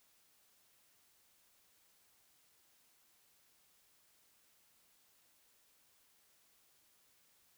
silence, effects white hiss -71 dBFS RMS until 7.57 s

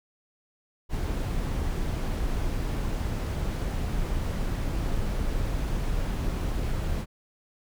brown noise, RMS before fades -28 dBFS, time 0.89-7.06 s, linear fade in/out 50 ms, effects none

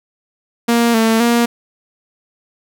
sawtooth tone with pitch steps, 234.7 / 224.1 / 236.2 Hz, A#3 / A3 / A#3, +12 / +32 / +23 cents, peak -7 dBFS, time 0.68-1.46 s, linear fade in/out 10 ms, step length 260 ms, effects none

